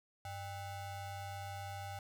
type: ring-modulated tone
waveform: square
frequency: 349.2 Hz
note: F4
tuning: in tune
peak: -40 dBFS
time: 0.25-1.99 s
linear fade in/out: 2 ms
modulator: 446 Hz
effects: none